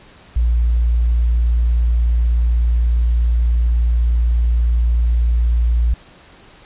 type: tone with tanh clipping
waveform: triangle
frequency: 58.27 Hz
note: A#1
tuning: in tune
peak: -12 dBFS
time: 0.36-5.94 s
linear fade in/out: 5 ms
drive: 5 dB
effects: pink hiss -45 dBFS RMS until 6.65 s + resampled to 8000 Hz